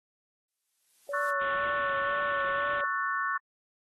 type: noise with exponential growth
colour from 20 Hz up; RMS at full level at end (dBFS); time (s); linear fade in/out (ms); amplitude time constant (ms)
blue; -46; 0.48-1.31; 5; 180
type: tone with vibrato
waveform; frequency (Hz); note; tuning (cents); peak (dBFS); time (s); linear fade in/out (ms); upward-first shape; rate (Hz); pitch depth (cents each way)
sine; 566; C#5; +36; -33; 1.09-2.84; 2; sine; 2; 35
type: chord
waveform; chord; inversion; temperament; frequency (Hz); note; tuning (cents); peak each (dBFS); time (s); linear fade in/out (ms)
sine; F# minor seventh; second; just; 1110 / 1332 / 1480 / 1776; C#6 / E6 / F#6 / A6; +2 / +18 / 0 / +16; -31 / -37 / -33 / -34; 1.13-3.38; 10
type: low-pass noise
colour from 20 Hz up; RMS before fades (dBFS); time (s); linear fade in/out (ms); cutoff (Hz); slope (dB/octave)
white; -44; 1.41-2.81; 2; 3500; 96
effects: AAC 32 kbps